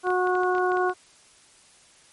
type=harmonic tone; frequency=365.1 Hz; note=F#4; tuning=23 cents flat; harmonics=1 / 2 / 3 / 4; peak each=-23 / -26 / -28 / -29 dBFS; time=0.03-0.94 s; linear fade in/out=50 ms
type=clicks; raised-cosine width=0.3 ms; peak=-24 dBFS; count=10; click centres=0.07 / 0.104 / 0.272 / 0.353 / 0.434 / 0.551 / 0.582 / 0.719 / 0.771 / 0.896 s
effects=white hiss -55 dBFS RMS until 2.12 s + MP3 48 kbps